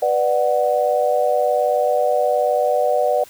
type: chord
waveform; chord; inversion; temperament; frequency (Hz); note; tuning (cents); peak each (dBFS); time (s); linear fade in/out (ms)
sine; B minor; none; just; 493.9 / 592.7 / 740.8; B4 / D5 / F#5; 0 / +16 / +2; -20 / -18 / -20; 0.02-3.24; 5
effects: white hiss -45 dBFS RMS until 3.29 s